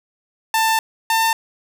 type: tone pair in turn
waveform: sawtooth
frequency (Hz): 890 / 898.8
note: A5 / A5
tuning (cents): +20 / +37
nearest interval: unison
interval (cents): 17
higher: second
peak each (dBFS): -11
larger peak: neither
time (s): 0.54-0.79 / 1.1-1.33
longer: first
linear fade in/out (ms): 2
effects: none